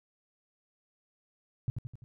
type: tone with echo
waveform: sine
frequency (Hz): 123.47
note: B2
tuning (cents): 0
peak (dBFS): -26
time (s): 1.68-1.7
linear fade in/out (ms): 0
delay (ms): 85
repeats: 4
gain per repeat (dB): -5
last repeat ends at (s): 2.04
effects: none